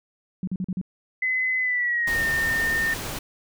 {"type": "tone bursts", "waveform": "sine", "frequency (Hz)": 185, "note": "F#3", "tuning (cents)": 0, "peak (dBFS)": -24, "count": 5, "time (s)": [0.43, 0.814], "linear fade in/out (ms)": 2, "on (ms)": 44, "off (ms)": 41}
{"type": "tone with pitch glide", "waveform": "sine", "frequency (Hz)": [2029, 1818.1], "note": ["B6", "A#6"], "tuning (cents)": [46, -44], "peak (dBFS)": -21, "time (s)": [1.22, 2.94], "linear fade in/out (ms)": 5, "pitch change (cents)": -190, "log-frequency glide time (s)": [1.6, 2.24]}
{"type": "noise", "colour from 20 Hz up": "pink", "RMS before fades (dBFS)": -32, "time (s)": [2.07, 3.19], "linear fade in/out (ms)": 5}
{"effects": []}